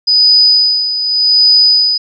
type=tone with tremolo; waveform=sine; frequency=4978 Hz; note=D#8; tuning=in tune; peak=-4 dBFS; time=0.07-1.98 s; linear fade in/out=10 ms; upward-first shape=sine; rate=0.85 Hz; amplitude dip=65%; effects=none